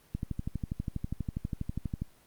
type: click train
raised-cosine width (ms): 5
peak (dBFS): -20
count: 24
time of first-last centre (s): 0.15-2.02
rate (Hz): 12.3
effects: pink hiss -62 dBFS RMS until 2.26 s + Opus 24 kbps